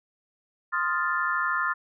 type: chord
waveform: sine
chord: F dominant seventh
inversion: second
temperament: equal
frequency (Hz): 1046.5 / 1244.5 / 1396.9 / 1760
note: C6 / Eb6 / F6 / A6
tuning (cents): 0 / 0 / 0 / 0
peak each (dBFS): -30 / -30 / -28 / -29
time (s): 0.72-1.74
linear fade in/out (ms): 20
effects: none